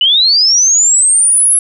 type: linear sweep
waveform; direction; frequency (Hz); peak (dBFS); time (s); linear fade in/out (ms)
sine; up; 2900 to 11000; -6; 0.01-1.59; 2
effects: none